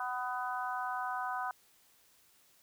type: harmonic tone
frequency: 250 Hz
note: B3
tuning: 21 cents sharp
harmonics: 3 / 4 / 5 / 6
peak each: -38 / -39 / -40 / -41 dBFS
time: 0-1.51 s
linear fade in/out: 2 ms
effects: white hiss -66 dBFS RMS until 2.62 s